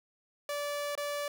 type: tone with dropouts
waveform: sawtooth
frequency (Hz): 580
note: D5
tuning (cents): -22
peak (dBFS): -29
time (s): 0.49-1.28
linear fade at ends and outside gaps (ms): 2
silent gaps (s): 0.953-0.976
effects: none